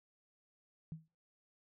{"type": "tone with exponential decay", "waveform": "sine", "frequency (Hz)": 159.5, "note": "D#3", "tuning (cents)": 43, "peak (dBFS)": -38, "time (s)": [0.92, 1.08], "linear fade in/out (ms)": 0, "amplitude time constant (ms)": 34, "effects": ["noise-tail reverb RT60 0.4 s tail -26 dB re dry"]}